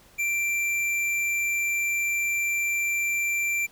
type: tone with hard clipping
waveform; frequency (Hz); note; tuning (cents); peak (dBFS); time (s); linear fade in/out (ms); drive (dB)
triangle; 2355; D7; +4; -25; 0.18-3.67; 20; 15
effects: pink hiss -55 dBFS RMS until 3.71 s